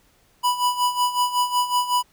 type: tone with tremolo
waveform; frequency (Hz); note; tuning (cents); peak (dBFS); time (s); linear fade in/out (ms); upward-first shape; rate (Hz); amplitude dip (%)
square; 986; B5; -3; -17; 0.43-2.03; 20; sine; 5.4; 75
effects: pink hiss -60 dBFS RMS until 2.12 s